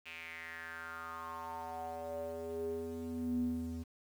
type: tone with band-pass filter sweep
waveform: square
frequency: 82.41 Hz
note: E2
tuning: in tune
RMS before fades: -41 dBFS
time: 0.05-3.84 s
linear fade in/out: 20 ms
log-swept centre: 2600 to 180 Hz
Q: 5.9
effects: 10-bit